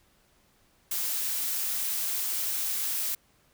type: noise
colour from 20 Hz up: blue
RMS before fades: -30 dBFS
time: 0.91-3.15 s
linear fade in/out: 5 ms
effects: pink hiss -65 dBFS RMS until 3.53 s